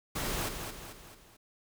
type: noise with echo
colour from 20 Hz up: pink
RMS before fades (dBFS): -34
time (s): 0.15-0.49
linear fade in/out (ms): 10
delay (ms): 220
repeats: 4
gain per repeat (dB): -6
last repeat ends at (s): 1.37
effects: none